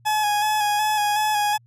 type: tone with vibrato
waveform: 40% pulse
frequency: 842 Hz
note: G#5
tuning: 24 cents sharp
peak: -18 dBFS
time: 0.05-1.58 s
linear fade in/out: 20 ms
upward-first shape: square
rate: 2.7 Hz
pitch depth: 24 cents each way
effects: added 118 Hz sine -52 dBFS peak until 1.66 s + resampled to 32000 Hz